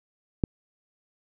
click, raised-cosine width 3 ms, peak -9 dBFS, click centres 0.438 s, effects none

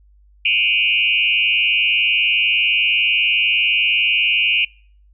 sine tone with frequency modulation, 2637 Hz, E7, in tune, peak -13 dBFS, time 0.45-4.65 s, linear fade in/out 5 ms, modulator 111 Hz, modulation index 2.6, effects noise-tail reverb RT60 0.5 s tail -26 dB re dry + added 50 Hz sine -48 dBFS peak until 5.13 s

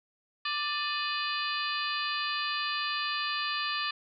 harmonic tone with a mistuned harmonic, 589 Hz, D5, 5 cents sharp, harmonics 2 / 3 / 4 / 5 / 6 / 7 / 8, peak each -34 / -36 / -37 / -38 / -39 / -39 / -40 dBFS, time 0.45-3.91 s, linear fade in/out 5 ms, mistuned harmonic 4, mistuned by +99 cents, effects none

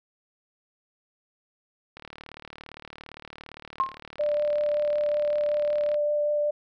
click train, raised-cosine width 0.3 ms, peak -25 dBFS, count 150, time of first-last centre 1.97-5.943 s, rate 37.5 Hz
sine tone with exponential decay, 1066 Hz, C6, 32 cents sharp, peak -17 dBFS, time 3.8-3.98 s, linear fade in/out 0 ms, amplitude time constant 38 ms
sine tone with vibrato, 592 Hz, D5, 14 cents sharp, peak -22 dBFS, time 4.19-6.51 s, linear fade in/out 10 ms, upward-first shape triangle, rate 5.3 Hz, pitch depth 9 cents each way
effects none

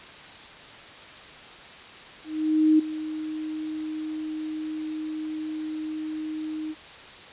sine tone with ADSR envelope, 311.1 Hz, D#4, in tune, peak -14 dBFS, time 2.24-6.75 s, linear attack 550 ms, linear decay 10 ms, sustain -15 dB, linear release 44 ms, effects white hiss -44 dBFS RMS until 7.32 s + resampled to 8000 Hz

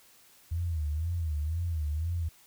sine tone with vibrato, 80.1 Hz, E2, 49 cents flat, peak -28 dBFS, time 0.51-2.29 s, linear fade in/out 10 ms, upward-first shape sine, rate 2 Hz, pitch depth 140 cents each way, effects white hiss -59 dBFS RMS until 2.46 s

